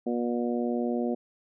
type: harmonic tone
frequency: 120 Hz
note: B2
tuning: 49 cents flat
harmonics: 2 / 3 / 4 / 5 / 6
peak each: -28 / -32 / -34 / -36 / -38 dBFS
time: 0.06-1.15 s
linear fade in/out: 10 ms
effects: none